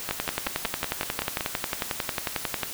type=two click trains; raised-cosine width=0.3 ms; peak=-9 / -11 dBFS; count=29 / 8; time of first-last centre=0.11-2.633 / 0.09-1.408 s; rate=11.1 / 5.31 Hz; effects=white hiss -36 dBFS RMS until 2.73 s